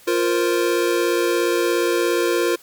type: chord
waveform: square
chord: F suspended fourth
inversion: none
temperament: equal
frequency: 349.2 / 466.2 / 523.3 Hz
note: F4 / Bb4 / C5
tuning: 0 / 0 / 0 cents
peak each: -20 / -22 / -26 dBFS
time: 0.07-2.56 s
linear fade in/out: 10 ms
effects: white hiss -48 dBFS RMS until 2.62 s + MP3 96 kbps